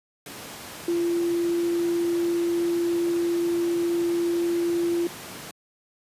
sine tone in noise, 342.6 Hz, F4, 33 cents flat, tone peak -21 dBFS, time 0.88-5.07 s, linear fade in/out 2 ms, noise pink, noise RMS -38 dBFS, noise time 0.26-5.51 s, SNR +14 dB, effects high-pass 150 Hz 12 dB/octave + resampled to 32000 Hz

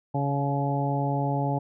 harmonic tone with a mistuned harmonic, 140.3 Hz, C#3, 21 cents sharp, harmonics 1 / 2 / 3 / 4 / 5 / 6, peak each -26 / -31 / -36 / -34 / -33 / -31 dBFS, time 0.14-1.59 s, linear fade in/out 10 ms, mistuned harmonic 6, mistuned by +19 cents, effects none

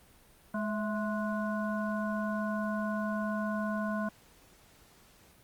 harmonic tone with a mistuned harmonic, 210 Hz, G#3, 19 cents sharp, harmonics 1 / 3 / 5 / 7, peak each -32 / -37 / -39 / -40 dBFS, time 0.54-4.09 s, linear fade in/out 5 ms, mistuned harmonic 3, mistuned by +69 cents, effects pink hiss -60 dBFS RMS until 5.43 s + Opus 32 kbps

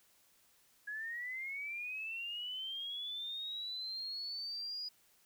sine linear sweep, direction up, 1661.2 to 4934 Hz, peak -39 dBFS, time 0.87-4.89 s, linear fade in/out 10 ms, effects white hiss -69 dBFS RMS until 5.25 s

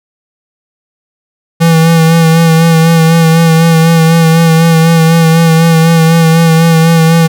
square tone with vibrato, 163.9 Hz, E3, 10 cents flat, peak -4 dBFS, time 1.6-7.28 s, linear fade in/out 20 ms, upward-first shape sine, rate 4 Hz, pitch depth 30 cents each way, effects none

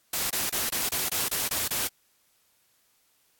white noise bursts, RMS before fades -28 dBFS, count 9, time 0.13-1.876 s, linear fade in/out 5 ms, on 170 ms, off 27 ms, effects white hiss -67 dBFS RMS until 3.39 s + AAC 64 kbps

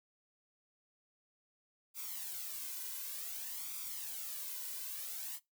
blue noise with flanger, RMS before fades -43 dBFS, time 1.94-5.4 s, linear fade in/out 50 ms, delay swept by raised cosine 0.84 to 2.04 ms, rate 0.55 Hz, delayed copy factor +0.7, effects noise-tail reverb RT60 0.2 s tail -22 dB re dry

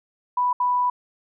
sine tone bursts at uneven times, 987.8 Hz, B5, in tune, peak -18 dBFS, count 2, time 0.37-0.53 / 0.6-0.9 s, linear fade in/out 5 ms, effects none

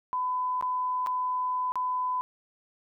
sine tone with dropouts, 1005 Hz, B5, 30 cents sharp, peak -26 dBFS, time 0.13-2.21 s, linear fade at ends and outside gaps 0 ms, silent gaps 0.611-0.625 / 1.063-1.07 / 1.72-1.756 s, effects none

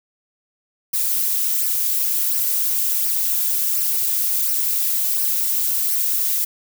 violet noise with flanger, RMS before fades -20 dBFS, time 0.93-6.45 s, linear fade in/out 10 ms, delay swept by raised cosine 0.27 to 4.87 ms, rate 1.4 Hz, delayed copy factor -0.55, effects none

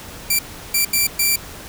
5% pulse tone bursts at uneven times, 2349 Hz, D7, in tune, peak -5 dBFS, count 4, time 0.3-0.39 / 0.74-0.85 / 0.93-1.07 / 1.19-1.36 s, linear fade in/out 5 ms, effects pink hiss -36 dBFS RMS until 1.68 s

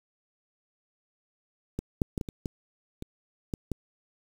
clicks, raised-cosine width 3 ms, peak -18 / -11 / -17 / -19 / -24 / -19 / -24 / -18 / -17 dBFS, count 9, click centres 1.79 / 2.018 / 2.178 / 2.212 / 2.288 / 2.458 / 3.024 / 3.538 / 3.717 s, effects 7-bit

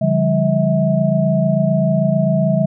sine tone cluster, 143.8 / 172.6 / 199.5 / 644 Hz, D3 / F3 / G3 / E5, -36 / -20 / +31 / -41 cents, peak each -18 dBFS, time 0.01-2.66 s, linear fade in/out 10 ms, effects none

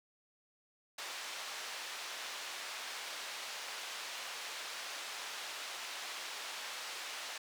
white band-pass noise, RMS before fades -44 dBFS, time 0.98-7.38 s, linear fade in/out 5 ms, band 620 to 4600 Hz, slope 12 dB/octave, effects none

